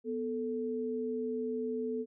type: tone pair together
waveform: sine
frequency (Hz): 246.9 / 439.9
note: B3 / A4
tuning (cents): 0 / 0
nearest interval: minor seventh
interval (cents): 1000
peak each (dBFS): -36 / -34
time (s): 0.04-2.06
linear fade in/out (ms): 50
effects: none